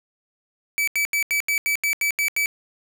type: tone bursts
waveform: 45% pulse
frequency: 2300 Hz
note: D7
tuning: 37 cents flat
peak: -19 dBFS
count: 10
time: 0.78-2.459 s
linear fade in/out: 0 ms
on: 95 ms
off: 81 ms
effects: none